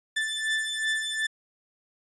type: beating tone pair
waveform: 30% pulse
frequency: 1760 / 1762.7 Hz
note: A6 / A6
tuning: 0 / +3 cents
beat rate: 2.7 Hz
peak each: -26 / -28 dBFS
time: 0.16-1.27 s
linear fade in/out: 10 ms
effects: resampled to 22050 Hz